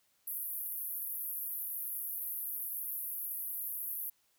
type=band-pass noise; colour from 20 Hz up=pink; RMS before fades=-39 dBFS; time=0.27-4.1 s; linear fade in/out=5 ms; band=11000 to 16000 Hz; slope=96 dB/octave; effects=white hiss -73 dBFS RMS until 4.38 s